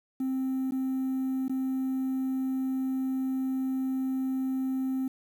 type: tone with dropouts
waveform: triangle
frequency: 262.5 Hz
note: C4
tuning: 6 cents sharp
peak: -24 dBFS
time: 0.2-5.08 s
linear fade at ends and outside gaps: 5 ms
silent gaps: 0.71-0.72 / 1.482-1.495 s
effects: tanh soft clip ceiling -22 dBFS + 9-bit